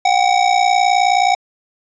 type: ring-modulated tone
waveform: square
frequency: 756 Hz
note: F#5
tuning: 37 cents sharp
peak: -9 dBFS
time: 0.05-1.35 s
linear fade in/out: 2 ms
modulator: 29.7 Hz
effects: resampled to 16000 Hz